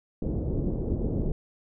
pink low-pass noise, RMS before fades -28 dBFS, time 0.22-1.32 s, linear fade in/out 2 ms, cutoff 450 Hz, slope 24 dB/octave, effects none

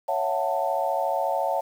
sine chord, F# minor seventh, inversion second, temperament just, 555 / 666 / 740 / 888 Hz, C#5 / E5 / F#5 / A5, +2 / +18 / 0 / +16 cents, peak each -28 dBFS, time 0.08-1.61 s, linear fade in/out 10 ms, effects 8-bit

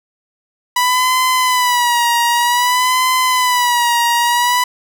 sawtooth tone with vibrato, 983 Hz, B5, 8 cents flat, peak -8 dBFS, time 0.76-4.64 s, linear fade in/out 5 ms, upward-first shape sine, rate 0.53 Hz, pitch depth 69 cents each way, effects none

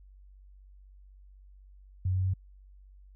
sine tone with pitch steps, 92.5 / 93.36 / 94.23 Hz, F#2 / F#2 / F#2, 0 / +16 / +32 cents, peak -25 dBFS, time 2.05-2.338 s, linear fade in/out 5 ms, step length 96 ms, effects added 48 Hz sine -51 dBFS peak until 3.15 s

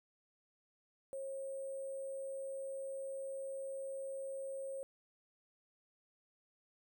sine tone with sample-and-hold, 540 Hz, C#5, 45 cents flat, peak -40 dBFS, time 1.13-4.83 s, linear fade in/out 0 ms, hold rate 8820 Hz, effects none

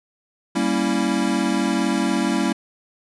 square chord, G diminished seventh, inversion none, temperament equal, 196 / 233.1 / 277.2 / 329.6 Hz, G3 / Bb3 / Db4 / Fb4, 0 / 0 / 0 / 0 cents, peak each -25 dBFS, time 0.55-2.53 s, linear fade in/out 10 ms, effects resampled to 24000 Hz

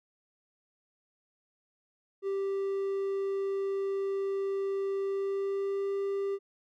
triangle tone with pitch glide, 392 to 395.6 Hz, G4 to G4, 0 to +16 cents, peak -27 dBFS, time 2.22-6.39 s, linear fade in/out 50 ms, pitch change +16 cents, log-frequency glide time 5.03-5.92 s, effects none

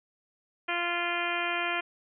harmonic tone, 346.8 Hz, F4, 12 cents flat, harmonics 1 / 2 / 3 / 4 / 5 / 6 / 7 / 8 / 9, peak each -38 / -35 / -37 / -35 / -36 / -37 / -34 / -40 / -40 dBFS, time 0.68-1.81 s, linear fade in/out 10 ms, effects none

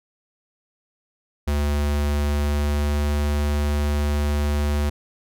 square tone with pitch glide, 72.9 to 73.32 Hz, D2 to D2, -12 to -2 cents, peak -20 dBFS, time 1.47-4.9 s, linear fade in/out 10 ms, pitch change +10 cents, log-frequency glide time 2.31-3.08 s, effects none

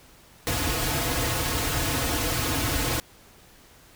pink noise with comb filter, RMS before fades -26 dBFS, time 0.47-3 s, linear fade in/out 0 ms, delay 5.1 ms, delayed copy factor -0.95, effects pink hiss -53 dBFS RMS until 3.95 s

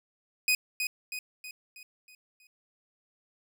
sawtooth tone with echo, 2497 Hz, D#7, 6 cents sharp, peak -19 dBFS, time 0.48-0.55 s, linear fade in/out 2 ms, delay 320 ms, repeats 6, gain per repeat -6 dB, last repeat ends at 2.47 s, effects none

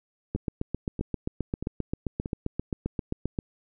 two click trains, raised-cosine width 3 ms, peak -19 / -15 dBFS, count 4 / 24, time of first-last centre 0.36-2.259 / 0.35-3.388 s, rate 1.58 / 7.57 Hz, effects none

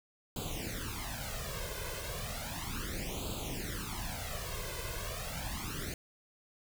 pink noise with flanger, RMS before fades -39 dBFS, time 0.36-5.94 s, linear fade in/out 2 ms, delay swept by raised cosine 0.26 to 1.96 ms, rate 0.34 Hz, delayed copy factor +0.9, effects none

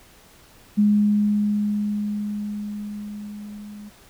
sine tone with level ramp, 207.8 Hz, G#3, 1 cent sharp, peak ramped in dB -13 to -36 dBFS, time 0.77-3.9 s, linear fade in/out 20 ms, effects pink hiss -51 dBFS RMS until 4.09 s

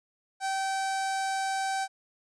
sawtooth tone with notch filter, 773 Hz, G5, 24 cents flat, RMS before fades -30 dBFS, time 0.4-1.88 s, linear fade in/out 50 ms, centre 2800 Hz, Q 1.6, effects resampled to 22050 Hz

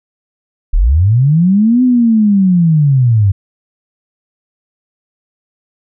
sine linear two-way sweep, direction up then down, 30.87 to 256 to 93.9 Hz, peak -6 dBFS, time 0.73-3.32 s, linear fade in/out 10 ms, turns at 1.83 s, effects none

